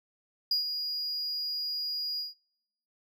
triangle tone with ADSR envelope, 4875 Hz, D#8, 36 cents flat, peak -22 dBFS, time 0.51-2.34 s, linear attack 4 ms, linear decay 120 ms, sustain -8 dB, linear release 150 ms, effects noise-tail reverb RT60 0.9 s tail -25 dB re dry

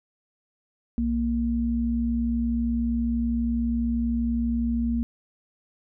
sine tone pair together, 61.74 / 233.1 Hz, B1 / A#3, 0 / 0 cents, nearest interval octave + major seventh, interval 2300 cents, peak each -28 / -23 dBFS, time 0.98-5.03 s, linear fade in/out 0 ms, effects none

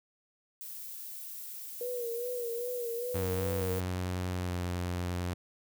violet noise, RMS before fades -43 dBFS, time 0.61-3.8 s, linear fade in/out 0 ms
sine tone with vibrato, 480 Hz, B4, 49 cents flat, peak -33 dBFS, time 1.81-3.79 s, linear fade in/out 2 ms, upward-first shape sine, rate 2.5 Hz, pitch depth 60 cents each way
sawtooth tone with pitch glide, 91 to 88.87 Hz, F#2 to F2, -28 to +31 cents, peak -28 dBFS, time 3.14-5.34 s, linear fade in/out 10 ms, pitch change -41 cents, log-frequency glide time 4.32-4.58 s
effects none

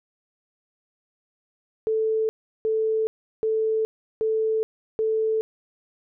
sine tone bursts, 440 Hz, A4, in tune, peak -20 dBFS, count 5, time 1.87-5.41 s, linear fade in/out 0 ms, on 420 ms, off 360 ms, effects none

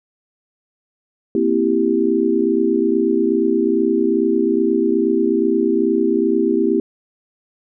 sine chord, C dominant seventh, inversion third, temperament equal, 233.1 / 261.6 / 329.6 / 392 Hz, Bb3 / C4 / E4 / G4, 0 / 0 / 0 / 0 cents, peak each -21 / -21 / -18 / -18 dBFS, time 1.35-6.8 s, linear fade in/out 2 ms, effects none

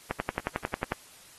click train, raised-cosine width 0.5 ms, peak -13 dBFS, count 10, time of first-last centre 0.11-0.921 s, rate 11.1 Hz, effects white hiss -53 dBFS RMS until 1.38 s + AAC 32 kbps

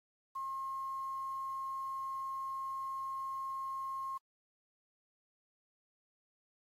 sine tone with quantisation, 1073 Hz, C6, 43 cents sharp, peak -37 dBFS, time 0.35-4.18 s, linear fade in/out 10 ms, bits 10, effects AAC 48 kbps

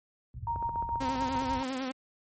pink low-pass noise, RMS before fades -38 dBFS, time 0.34-1.62 s, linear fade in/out 2 ms, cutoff 120 Hz, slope 24 dB/octave
sine tone with tremolo, 932.3 Hz, A#5, in tune, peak -27 dBFS, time 0.47-1.63 s, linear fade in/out 2 ms, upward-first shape triangle, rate 6.9 Hz, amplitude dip 65%
click train, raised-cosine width 1 ms, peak -27 dBFS, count 14, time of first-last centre 0.56-1.421 s, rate 15.1 Hz
sawtooth tone with vibrato, 261.6 Hz, C4, in tune, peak -28 dBFS, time 1-1.92 s, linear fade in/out 10 ms, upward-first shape sine, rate 10 Hz, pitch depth 57 cents each way
effects high-pass 60 Hz 12 dB/octave + MP3 32 kbps

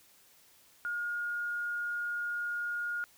sine tone, 1427 Hz, F6, 37 cents sharp, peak -32 dBFS, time 0.85-3.04 s, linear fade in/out 0 ms, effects white hiss -62 dBFS RMS until 3.17 s

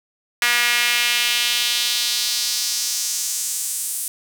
sawtooth tone with high-pass filter sweep, 240.2 Hz, B3, 48 cents flat, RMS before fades -21 dBFS, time 0.42-4.08 s, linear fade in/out 2 ms, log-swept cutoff 1900 to 9500 Hz, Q 1.9, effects none

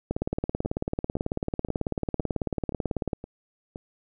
two click trains, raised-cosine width 2 ms, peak -13 / -23 dBFS, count 56 / 7, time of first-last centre 0.11-3.132 / 0.65-3.759 s, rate 18.2 / 1.93 Hz, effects none

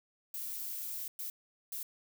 violet noise bursts at uneven times, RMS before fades -40 dBFS, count 3, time 0.34-1.08 / 1.19-1.3 / 1.72-1.83 s, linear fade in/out 2 ms, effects none

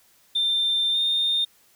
triangle tone with pitch glide, 3585 to 3639 Hz, A7 to A#7, +32 to -42 cents, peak -17 dBFS, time 0.35-1.45 s, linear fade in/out 10 ms, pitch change +26 cents, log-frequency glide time 0.92-0.97 s, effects tanh soft clip ceiling -17 dBFS + white hiss -59 dBFS RMS until 1.75 s

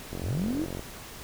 click train, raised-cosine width 2 ms, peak -22 dBFS, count 31, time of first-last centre 0.13-0.794 s, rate 45.2 Hz
sine linear sweep, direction up, 54.6 to 349.2 Hz, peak -27 dBFS, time 0.21-0.67 s, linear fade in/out 50 ms
effects pink hiss -43 dBFS RMS until 1.23 s

